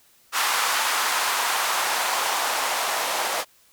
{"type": "noise with band-pass filter sweep", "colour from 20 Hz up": "blue", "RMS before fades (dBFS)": -24, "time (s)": [0.32, 3.45], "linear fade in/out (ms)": 50, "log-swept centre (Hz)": [1100, 730], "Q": 1.7, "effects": ["white hiss -58 dBFS RMS until 3.72 s"]}